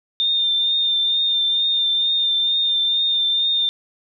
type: tone with vibrato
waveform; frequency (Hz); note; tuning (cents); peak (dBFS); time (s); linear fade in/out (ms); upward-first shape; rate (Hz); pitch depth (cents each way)
sine; 3615; A7; +46; -16; 0.2-3.69; 0; triangle; 2.2; 29
effects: none

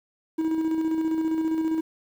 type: tone with tremolo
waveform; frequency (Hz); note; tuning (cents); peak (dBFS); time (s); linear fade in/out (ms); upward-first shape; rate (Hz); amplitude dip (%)
triangle; 320.2; D#4; +50; -19; 0.38-1.81; 10; square; 15; 35
effects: 9-bit

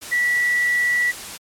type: tone in noise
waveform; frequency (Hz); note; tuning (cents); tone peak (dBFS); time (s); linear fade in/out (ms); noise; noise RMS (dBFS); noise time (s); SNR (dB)
sine; 1950; B6; -23; -16; 0.11-1.12; 20; white; -33; 0.01-1.38; +14
effects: low-pass 11000 Hz 12 dB/octave + MP3 96 kbps

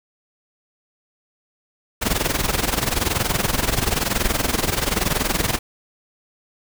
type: noise with amplitude modulation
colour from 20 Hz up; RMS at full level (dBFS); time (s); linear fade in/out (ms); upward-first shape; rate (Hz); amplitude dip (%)
pink; -18; 2.01-5.59; 20; sine; 21; 80
effects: none

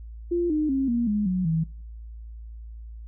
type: tone with pitch steps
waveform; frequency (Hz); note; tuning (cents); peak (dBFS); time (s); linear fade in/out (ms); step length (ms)
sine; 346.8 / 305.4 / 269 / 236.9 / 208.6 / 183.71 / 161.79; F4 / D#4 / C4 / A#3 / G#3 / F#3 / E3; -12 / -32 / +48 / +28 / +8 / -12 / -32; -21; 0.31-1.64; 10; 190
effects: noise-tail reverb RT60 0.6 s tail -22 dB re dry + added 56 Hz sine -37 dBFS peak until 3.07 s

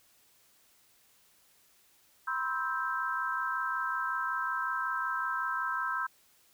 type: chord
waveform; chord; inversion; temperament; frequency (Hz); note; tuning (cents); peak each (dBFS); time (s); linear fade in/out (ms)
sine; C major seventh; third; just; 981.1 / 1046.5 / 1308.1 / 1569.8; B5 / C6 / E6 / G6; -12 / 0 / -14 / +2; -39 / -37 / -34 / -34; 2.27-6.07; 10
effects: white hiss -65 dBFS RMS until 6.53 s

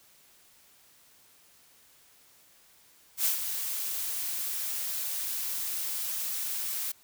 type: noise with ADSR envelope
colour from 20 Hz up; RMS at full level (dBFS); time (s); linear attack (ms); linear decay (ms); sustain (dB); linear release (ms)
blue; -25; 3.17-6.92; 80; 120; -8; 7
effects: white hiss -60 dBFS RMS until 7.03 s

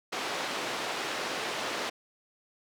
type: band-pass noise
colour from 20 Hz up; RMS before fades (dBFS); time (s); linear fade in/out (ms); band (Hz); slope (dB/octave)
pink; -34; 0.12-1.9; 10; 400 to 4900; 12
effects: none

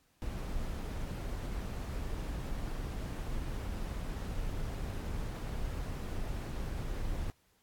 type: noise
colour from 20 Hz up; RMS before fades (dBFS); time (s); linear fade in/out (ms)
brown; -37; 0.22-7.3; 0
effects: pink hiss -71 dBFS RMS until 7.62 s + AAC 64 kbps

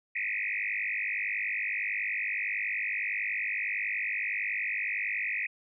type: tone with frequency modulation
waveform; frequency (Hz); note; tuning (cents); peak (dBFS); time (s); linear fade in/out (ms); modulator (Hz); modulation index
sine; 2217; C#7; 0; -29; 0.15-5.47; 10; 50.8; 6.4
effects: none

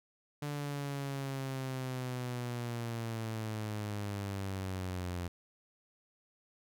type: linear sweep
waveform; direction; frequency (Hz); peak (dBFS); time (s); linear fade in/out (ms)
sawtooth; down; 146.83 to 87.2; -32; 0.42-5.28; 5
effects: none

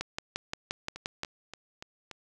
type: two click trains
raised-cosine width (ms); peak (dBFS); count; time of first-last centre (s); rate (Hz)
0.2; -15 / -24; 8 / 5; 0.01-1.234 / 0.96-2.113; 5.72 / 3.47
effects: none

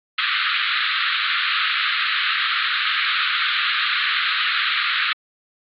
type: band-pass noise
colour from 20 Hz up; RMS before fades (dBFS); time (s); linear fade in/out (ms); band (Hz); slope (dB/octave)
pink; -21; 0.18-5.13; 5; 1200 to 4200; 96
effects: AAC 64 kbps

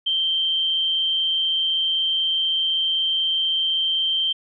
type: tone with amplitude modulation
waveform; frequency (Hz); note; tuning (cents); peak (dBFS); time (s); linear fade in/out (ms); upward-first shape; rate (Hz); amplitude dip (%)
sine; 3136; G7; 0; -17; 0.06-4.33; 10; sine; 165; 35
effects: none

